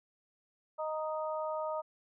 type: harmonic tone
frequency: 311.1 Hz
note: D#4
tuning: in tune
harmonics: 2 / 3 / 4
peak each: -35 / -39 / -41 dBFS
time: 0.78-1.82 s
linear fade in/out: 20 ms
effects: none

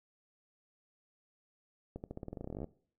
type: accelerating click train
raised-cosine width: 2 ms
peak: -28 dBFS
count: 20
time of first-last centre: 1.96-2.643 s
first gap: 79 ms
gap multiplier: 0.9
effects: noise-tail reverb RT60 0.5 s tail -19 dB re dry

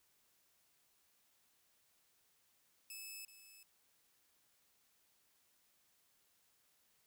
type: tone with echo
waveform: 10% pulse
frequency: 2604 Hz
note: E7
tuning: 22 cents flat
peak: -39 dBFS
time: 2.9-3.25 s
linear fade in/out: 2 ms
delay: 380 ms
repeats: 1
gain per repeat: -11 dB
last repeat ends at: 3.63 s
effects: white hiss -75 dBFS RMS until 7.06 s

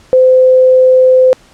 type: tone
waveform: sine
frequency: 514 Hz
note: C5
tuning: 31 cents flat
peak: -3 dBFS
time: 0.13-1.33 s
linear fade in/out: 0 ms
effects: pink hiss -44 dBFS RMS until 1.53 s + low-pass 8000 Hz 12 dB/octave

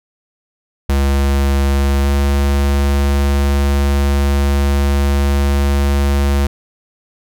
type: tone with pitch glide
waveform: square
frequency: 69.3 to 70.11 Hz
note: C#2 to C#2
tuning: 0 to +20 cents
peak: -12 dBFS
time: 0.89-6.47 s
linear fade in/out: 5 ms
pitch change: +20 cents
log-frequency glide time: 2.02-2.07 s
effects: none

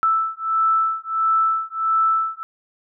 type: beating tone pair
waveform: sine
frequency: 1318.5 / 1320 Hz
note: E6 / E6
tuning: 0 / +2 cents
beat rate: 1.5 Hz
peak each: -20 dBFS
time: 0.03-2.43 s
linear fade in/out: 0 ms
effects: none

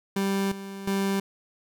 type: tone with tremolo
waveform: 30% pulse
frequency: 196 Hz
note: G3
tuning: in tune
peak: -21 dBFS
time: 0.16-1.2 s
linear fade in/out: 5 ms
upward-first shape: square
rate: 1.4 Hz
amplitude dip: 75%
effects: none

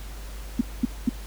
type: tone bursts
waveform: sine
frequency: 240.6 Hz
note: B3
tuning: 45 cents flat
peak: -16 dBFS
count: 3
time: 0.59-1.093 s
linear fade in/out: 5 ms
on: 21 ms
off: 220 ms
effects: added 50 Hz sine -35 dBFS peak until 1.26 s + pink hiss -45 dBFS RMS until 1.26 s

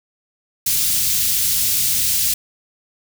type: band-stop noise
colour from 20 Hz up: white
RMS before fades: -18 dBFS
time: 0.66-2.34 s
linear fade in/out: 5 ms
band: 140 to 3600 Hz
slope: 12 dB/octave
effects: none

